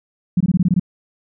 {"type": "tone bursts", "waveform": "sine", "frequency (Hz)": 179.7, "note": "F3", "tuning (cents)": 50, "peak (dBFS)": -11, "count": 8, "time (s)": [0.37, 0.797], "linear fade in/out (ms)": 5, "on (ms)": 35, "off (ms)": 21, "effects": []}